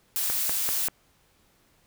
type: noise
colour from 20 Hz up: blue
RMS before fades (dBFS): -27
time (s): 0.16-0.88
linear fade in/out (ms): 0
type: click train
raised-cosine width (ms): 0.5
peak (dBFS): -17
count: 4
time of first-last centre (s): 0.3-0.885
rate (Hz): 5.13
effects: pink hiss -64 dBFS RMS until 1.86 s

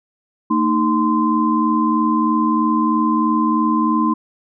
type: tone cluster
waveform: sine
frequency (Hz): 226.4 / 309.5 / 1036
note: A3 / D#4 / C6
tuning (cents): +50 / -9 / -17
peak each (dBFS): -18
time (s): 0.5-4.14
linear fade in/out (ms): 10
effects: none

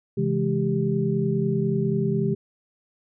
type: tone cluster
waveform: sine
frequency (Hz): 135.4 / 165.6 / 209.6 / 393.3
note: C#3 / E3 / G#3 / G4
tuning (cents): -40 / +8 / +16 / +6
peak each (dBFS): -26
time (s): 0.17-2.35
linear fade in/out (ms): 10
effects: none

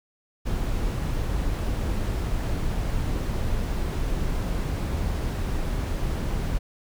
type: noise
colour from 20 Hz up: brown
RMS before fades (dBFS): -26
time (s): 0.45-6.59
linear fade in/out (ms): 20
effects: none

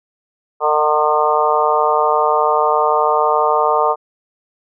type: harmonic tone with a mistuned harmonic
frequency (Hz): 151.7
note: D#3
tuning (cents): -44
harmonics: 3 / 4 / 5 / 6 / 7 / 8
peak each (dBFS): -19 / -19 / -19 / -19 / -19 / -19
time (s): 0.6-3.96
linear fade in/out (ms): 50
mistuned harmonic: 5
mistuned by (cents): -15
effects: none

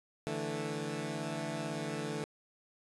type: chord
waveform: 15% pulse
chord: D suspended second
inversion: none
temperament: equal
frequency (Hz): 146.83 / 164.81 / 220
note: D3 / E3 / A3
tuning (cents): 0 / 0 / 0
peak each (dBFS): -33 / -34 / -34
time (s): 0.27-2.24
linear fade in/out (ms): 0
effects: resampled to 24000 Hz

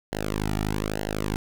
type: tone with flanger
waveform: sawtooth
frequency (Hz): 52.1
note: G#1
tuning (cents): +6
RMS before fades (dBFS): -28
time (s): 0.12-1.36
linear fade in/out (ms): 0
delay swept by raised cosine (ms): 0.83 to 1.93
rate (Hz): 1.1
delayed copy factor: -1
effects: none

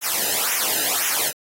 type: noise with flanger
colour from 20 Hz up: white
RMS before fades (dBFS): -22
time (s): 0.01-1.33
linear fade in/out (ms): 50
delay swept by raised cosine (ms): 0.22 to 0.91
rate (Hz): 1.9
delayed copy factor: -0.95
effects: AAC 48 kbps

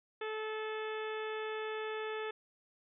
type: harmonic tone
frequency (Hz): 434.4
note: A4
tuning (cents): -22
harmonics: 1 / 2 / 3 / 4 / 5 / 6 / 7 / 8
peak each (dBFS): -38 / -46 / -46 / -46 / -51 / -50 / -56 / -53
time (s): 0.21-2.31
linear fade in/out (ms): 5
effects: none

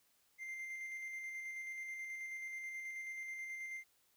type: tone with tremolo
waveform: triangle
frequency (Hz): 2093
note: C7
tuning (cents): 0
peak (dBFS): -40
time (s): 0.38-3.84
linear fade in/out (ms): 50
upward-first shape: square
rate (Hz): 9.3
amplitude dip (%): 25
effects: white hiss -74 dBFS RMS until 4.16 s

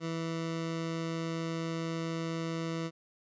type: tone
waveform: 20% pulse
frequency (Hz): 164.3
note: E3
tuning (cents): -5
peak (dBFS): -28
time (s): 0-2.91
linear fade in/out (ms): 50
effects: resampled to 16000 Hz

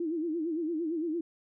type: tone with vibrato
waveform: sine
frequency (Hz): 325.4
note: E4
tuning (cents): -22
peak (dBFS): -29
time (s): 0-1.21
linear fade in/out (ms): 5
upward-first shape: sine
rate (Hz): 8.8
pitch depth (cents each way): 120
effects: none

